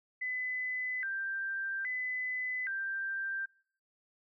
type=tone with vibrato; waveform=sine; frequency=1780 Hz; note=A6; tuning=20 cents sharp; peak=-33 dBFS; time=0.21-3.46 s; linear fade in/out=10 ms; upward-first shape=square; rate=0.61 Hz; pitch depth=210 cents each way; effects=noise-tail reverb RT60 0.6 s tail -25 dB re dry